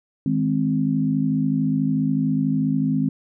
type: chord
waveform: sine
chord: Ab major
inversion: second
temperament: equal with one note detuned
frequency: 157.01 / 207.7 / 261.6 Hz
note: Eb3 / Ab3 / C4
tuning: +16 / 0 / 0 cents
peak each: -23 / -24 / -21 dBFS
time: 0.26-3.09 s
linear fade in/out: 2 ms
effects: none